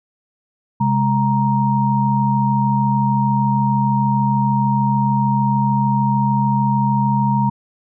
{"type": "tone cluster", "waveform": "sine", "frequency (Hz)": [132.1, 205.5, 936], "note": ["C3", "G#3", "A#5"], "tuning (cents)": [17, -18, 7], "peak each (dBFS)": -18, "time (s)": [0.8, 7.5], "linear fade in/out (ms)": 10, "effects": []}